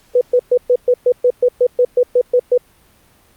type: tone bursts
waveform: sine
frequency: 493.9 Hz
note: B4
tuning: in tune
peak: -8 dBFS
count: 14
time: 0.15-2.578 s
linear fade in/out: 5 ms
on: 62 ms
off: 120 ms
effects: pink hiss -52 dBFS RMS until 3.36 s + Opus 48 kbps